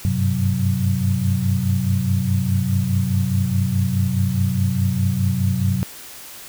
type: tone cluster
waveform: sine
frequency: 94.7 / 99.5 / 128.6 / 185.2 Hz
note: F#2 / G2 / C3 / F#3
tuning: +41 / +26 / -30 / +2 cents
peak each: -22 dBFS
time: 0.05-5.83 s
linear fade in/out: 0 ms
effects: white hiss -38 dBFS RMS until 6.48 s